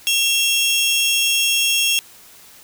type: tone pair together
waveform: sawtooth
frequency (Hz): 2723 / 3275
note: F7 / G#7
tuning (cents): -44 / -25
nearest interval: minor third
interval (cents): 319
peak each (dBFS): -15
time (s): 0.07-1.99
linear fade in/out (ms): 0
effects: white hiss -45 dBFS RMS until 2.63 s